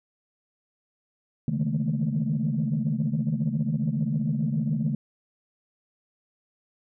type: tone cluster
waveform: sine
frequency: 138.1 / 152.6 / 159.7 / 212.3 / 227.3 Hz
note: C#3 / D#3 / D#3 / G#3 / A#3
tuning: -6 / -33 / +45 / +38 / -43 cents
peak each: -29 dBFS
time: 1.48-4.95 s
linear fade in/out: 2 ms
effects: tanh soft clip ceiling -16 dBFS